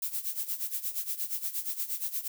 violet noise with tremolo, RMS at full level -31 dBFS, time 0.02-2.28 s, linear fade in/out 5 ms, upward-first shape sine, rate 8.5 Hz, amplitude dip 80%, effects none

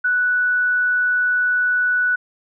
sine tone, 1480 Hz, F#6, in tune, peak -15 dBFS, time 0.04-2.16 s, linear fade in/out 10 ms, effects none

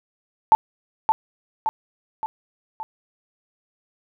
sine tone with echo, 880 Hz, A5, in tune, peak -8 dBFS, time 0.52-0.55 s, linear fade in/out 0 ms, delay 570 ms, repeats 4, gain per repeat -5 dB, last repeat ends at 2.83 s, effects none

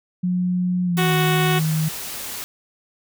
sine tone with pitch glide, 180.3 to 156.96 Hz, F#3 to D#3, -45 to +15 cents, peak -18 dBFS, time 0.23-1.89 s, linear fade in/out 10 ms, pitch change -240 cents, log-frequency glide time 0.85-1.15 s
white noise, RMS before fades -31 dBFS, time 0.97-2.44 s, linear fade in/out 0 ms
harmonic tone, 370 Hz, F#4, in tune, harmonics 1 / 2 / 3 / 4 / 5 / 6 / 7 / 8 / 9 / 10, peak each -23 / -26 / -28 / -29 / -30 / -31 / -31 / -32 / -33 / -33 dBFS, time 0.97-1.6 s, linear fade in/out 20 ms
effects none

